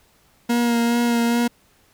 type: tone with vibrato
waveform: 40% pulse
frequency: 236.1 Hz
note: A#3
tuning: 22 cents sharp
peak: -16 dBFS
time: 0.49-1.48 s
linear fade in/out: 10 ms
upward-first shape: sine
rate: 2.4 Hz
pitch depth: 18 cents each way
effects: pink hiss -58 dBFS RMS until 1.93 s